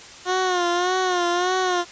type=tone with vibrato; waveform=15% pulse; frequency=360 Hz; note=F#4; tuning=47 cents flat; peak=-13 dBFS; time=0.25-1.85 s; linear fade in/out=50 ms; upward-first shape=sine; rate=1.7 Hz; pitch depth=64 cents each way; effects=white hiss -41 dBFS RMS until 1.91 s + resampled to 16000 Hz